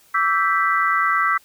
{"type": "chord", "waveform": "sine", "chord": "E minor seventh", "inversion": "third", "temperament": "equal with one note detuned", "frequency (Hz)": [1149.2, 1318.5, 1568, 1975.5], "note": ["D6", "E6", "G6", "B6"], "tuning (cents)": [-38, 0, 0, 0], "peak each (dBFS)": [-21, -20, -24, -22], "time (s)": [0.14, 1.38], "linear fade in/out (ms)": 10, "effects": ["white hiss -54 dBFS RMS until 1.44 s"]}